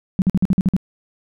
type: tone bursts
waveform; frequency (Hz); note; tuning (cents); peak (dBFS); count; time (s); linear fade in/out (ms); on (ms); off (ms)
sine; 187.5; F#3; +23; -11; 8; 0.19-0.765; 0; 29; 49
effects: none